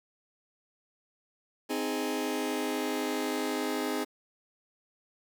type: chord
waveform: sawtooth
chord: Ab major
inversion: first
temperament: just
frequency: 259.6 / 311.5 / 415.3 Hz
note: C4 / Eb4 / Ab4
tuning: -13 / +2 / 0 cents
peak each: -30 dBFS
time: 1.69-4.05 s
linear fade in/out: 20 ms
effects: 9-bit